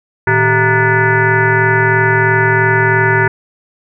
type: tone with frequency modulation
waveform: sine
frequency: 927 Hz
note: A#5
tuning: 10 cents flat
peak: -8 dBFS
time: 0.27-3.28 s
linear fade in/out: 5 ms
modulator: 271 Hz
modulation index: 3.6
effects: none